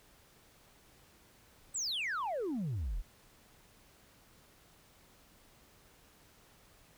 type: exponential sweep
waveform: sine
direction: down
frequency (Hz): 8372 to 33.47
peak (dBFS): -31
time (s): 1.74-3.02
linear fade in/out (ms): 20
effects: tanh soft clip ceiling -32 dBFS + pink hiss -63 dBFS RMS until 6.97 s